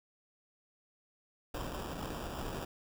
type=noise with sample-and-hold; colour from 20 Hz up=pink; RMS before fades=-40 dBFS; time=1.54-2.65 s; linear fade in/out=5 ms; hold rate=2100 Hz; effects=none